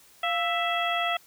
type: harmonic tone with a mistuned harmonic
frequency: 660 Hz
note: E5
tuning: 2 cents sharp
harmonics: 1 / 2 / 3 / 4 / 5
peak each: -28 / -30 / -32 / -33 / -32 dBFS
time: 0.23-1.17 s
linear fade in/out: 5 ms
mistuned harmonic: 1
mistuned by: +87 cents
effects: white hiss -56 dBFS RMS until 1.26 s